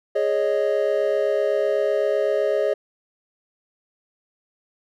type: chord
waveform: triangle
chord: Ab suspended fourth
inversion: none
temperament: equal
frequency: 415.3 / 554.4 / 622.3 Hz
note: Ab4 / Db5 / Eb5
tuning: 0 / 0 / 0 cents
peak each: -21 dBFS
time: 0.15-2.74 s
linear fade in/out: 10 ms
effects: none